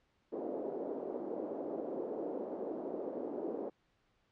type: band-pass noise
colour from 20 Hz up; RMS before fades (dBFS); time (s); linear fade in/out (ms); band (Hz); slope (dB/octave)
white; -40; 0.32-3.7; 10; 280 to 530; 24
effects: pink hiss -75 dBFS RMS until 4.31 s + low-pass 4000 Hz 12 dB/octave